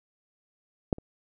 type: clicks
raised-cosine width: 2 ms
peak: -10 / -28 dBFS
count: 2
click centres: 0.928 / 0.984 s
effects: none